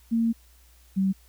sine tone pair in turn, 229 / 192.18 Hz, A#3 / G3, -31 / -34 cents, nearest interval minor third, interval 303 cents, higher first, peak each -20 dBFS, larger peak neither, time 0.11-0.33 / 0.96-1.13 s, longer first, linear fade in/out 20 ms, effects added 60 Hz sine -54 dBFS peak until 1.28 s + white hiss -60 dBFS RMS until 1.28 s

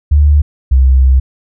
sine tone pair in turn, 73.42 / 65.41 Hz, D2 / C2, 0 / 0 cents, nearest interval major second, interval 200 cents, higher first, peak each -4 dBFS, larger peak neither, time 0.11-0.42 / 0.71-1.2 s, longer second, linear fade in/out 10 ms, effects none

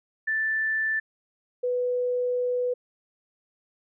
sine tone pair in turn, 1763 / 494.7 Hz, A6 / B4, +3 / +3 cents, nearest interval octave + minor seventh, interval 2200 cents, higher first, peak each -23 / -23 dBFS, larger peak neither, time 0.27-1 / 1.63-2.74 s, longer second, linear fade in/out 10 ms, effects none

